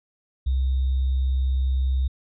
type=tone with sample-and-hold; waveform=sine; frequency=65.41 Hz; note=C2; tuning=in tune; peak=-19 dBFS; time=0.46-2.08 s; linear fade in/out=10 ms; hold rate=3675 Hz; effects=resampled to 11025 Hz